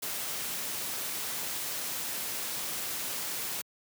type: noise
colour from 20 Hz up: white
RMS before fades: -35 dBFS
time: 0.02-3.62 s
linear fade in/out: 10 ms
effects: high-pass 100 Hz 12 dB/octave